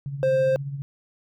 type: tone with tremolo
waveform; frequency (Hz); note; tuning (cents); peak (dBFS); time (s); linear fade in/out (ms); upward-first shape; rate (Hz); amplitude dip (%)
sine; 139.6; C#3; +13; -26; 0.06-0.82; 0; triangle; 15; 60
type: tone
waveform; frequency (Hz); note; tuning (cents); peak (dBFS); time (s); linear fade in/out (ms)
triangle; 526; C5; +9; -16; 0.23-0.56; 0
effects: none